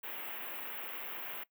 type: band-stop noise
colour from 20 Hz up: white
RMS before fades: -42 dBFS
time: 0.03-1.44 s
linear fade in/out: 10 ms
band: 3100 to 14000 Hz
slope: 48 dB/octave
effects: noise-tail reverb RT60 0.1 s tail -19 dB re dry + high-pass 300 Hz 12 dB/octave